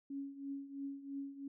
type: tone with tremolo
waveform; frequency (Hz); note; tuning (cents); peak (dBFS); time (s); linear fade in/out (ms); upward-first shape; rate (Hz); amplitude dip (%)
sine; 277.4; C#4; +1; -38; 0.1-1.48; 5; triangle; 3; 80
effects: none